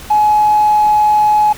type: tone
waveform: triangle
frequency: 845 Hz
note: G#5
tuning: 30 cents sharp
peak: -4 dBFS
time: 0.1-1.53 s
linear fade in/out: 10 ms
effects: tanh soft clip ceiling -5 dBFS + pink hiss -33 dBFS RMS until 1.57 s